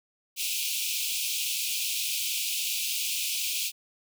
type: high-pass noise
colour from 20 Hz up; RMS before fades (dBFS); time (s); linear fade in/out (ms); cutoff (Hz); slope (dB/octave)
pink; -30; 0.36-3.72; 50; 2400; 96
effects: none